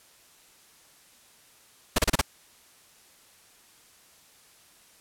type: noise bursts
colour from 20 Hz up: pink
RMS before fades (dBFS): -21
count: 5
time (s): 1.96-2.213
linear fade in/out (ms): 5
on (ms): 25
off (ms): 32
effects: white hiss -57 dBFS RMS until 5 s + low-pass 12000 Hz 12 dB/octave